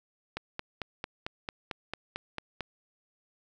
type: click train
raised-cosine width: 0.3 ms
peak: -18 dBFS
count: 11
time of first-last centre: 0.37-2.607 s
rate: 4.47 Hz
effects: none